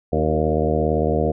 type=harmonic tone with a mistuned harmonic; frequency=77.78 Hz; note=D#2; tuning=in tune; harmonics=1 / 2 / 3 / 4 / 5 / 6 / 7 / 8 / 9; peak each=-24 / -25 / -26 / -28 / -27 / -23 / -26 / -28 / -27 dBFS; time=0.12-1.32 s; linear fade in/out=10 ms; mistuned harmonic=5; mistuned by=-29 cents; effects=none